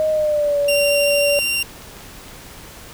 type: tone with pitch glide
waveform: sine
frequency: 622.3 to 574 Hz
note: D#5 to D5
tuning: 0 to -40 cents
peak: -15 dBFS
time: 0-1.39 s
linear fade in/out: 0 ms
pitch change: -140 cents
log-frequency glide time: 0.11-0.58 s
type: clicks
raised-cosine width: 0.2 ms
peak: -24 dBFS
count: 10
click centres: 0.646 / 0.88 / 1.038 / 1.184 / 1.298 / 1.696 / 1.821 / 1.968 / 2.008 / 2.283 s
type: tone with vibrato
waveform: sawtooth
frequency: 2769 Hz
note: F7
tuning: 15 cents flat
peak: -15 dBFS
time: 0.68-1.63 s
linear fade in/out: 5 ms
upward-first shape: triangle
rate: 13 Hz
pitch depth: 9 cents each way
effects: pink hiss -39 dBFS RMS until 2.93 s